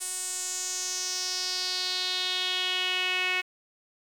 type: tone with band-pass filter sweep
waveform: sawtooth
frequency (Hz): 367.4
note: F#4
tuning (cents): -12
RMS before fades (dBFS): -30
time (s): 0-3.42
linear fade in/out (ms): 20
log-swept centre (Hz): 8800 to 2400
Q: 3.9
effects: 9-bit